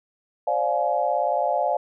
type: chord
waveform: sine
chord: D half-diminished seventh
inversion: third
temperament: just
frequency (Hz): 528.6 / 587.3 / 704.8 / 845.8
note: C5 / D5 / F5 / Ab5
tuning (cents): +18 / 0 / +16 / +31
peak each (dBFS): -28 / -25 / -24 / -26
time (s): 0.47-1.77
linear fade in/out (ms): 5
effects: none